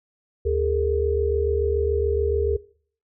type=tone cluster; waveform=sine; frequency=74.8 / 408.5 / 455.5 Hz; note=D2 / G#4 / A#4; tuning=+32 / -29 / -40 cents; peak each=-24 dBFS; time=0.45-2.57 s; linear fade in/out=10 ms; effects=noise-tail reverb RT60 0.5 s tail -20 dB re dry